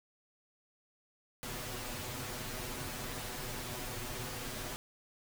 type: noise with comb filter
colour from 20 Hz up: pink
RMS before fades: -41 dBFS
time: 1.43-4.76 s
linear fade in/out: 0 ms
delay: 8.1 ms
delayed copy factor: +0.85
effects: none